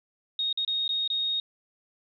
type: tone with dropouts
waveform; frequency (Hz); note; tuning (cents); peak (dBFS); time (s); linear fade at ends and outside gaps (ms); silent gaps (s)
sine; 3729; A#7; 0; -25; 0.39-1.4; 2; 0.528-0.574 / 0.649-0.677 / 0.879-0.891 / 1.077-1.101
effects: none